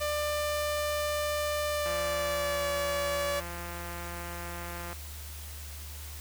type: tone with pitch glide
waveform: sawtooth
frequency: 595 to 572.4 Hz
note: D5 to D5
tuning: +22 to -45 cents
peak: -25 dBFS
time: 0-3.41 s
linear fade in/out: 20 ms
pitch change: -67 cents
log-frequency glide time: 1.7-2.69 s
type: click train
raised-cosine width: 0.5 ms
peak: -26 dBFS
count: 532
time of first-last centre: 1.86-4.929 s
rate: 173 Hz
effects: added 75 Hz sine -41 dBFS peak until 6.2 s + white hiss -46 dBFS RMS until 6.2 s